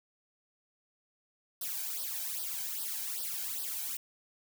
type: noise with flanger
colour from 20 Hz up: blue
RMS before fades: -37 dBFS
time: 1.61-3.97 s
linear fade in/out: 5 ms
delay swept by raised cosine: 0.21 to 1.31 ms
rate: 2.5 Hz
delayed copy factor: +0.85
effects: none